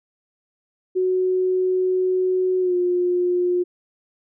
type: tone with pitch glide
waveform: sine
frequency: 370 to 356.8 Hz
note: F#4 to F4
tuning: 0 to +37 cents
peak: -17 dBFS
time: 0.95-3.64 s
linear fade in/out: 20 ms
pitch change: -63 cents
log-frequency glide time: 2.6-2.75 s
effects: none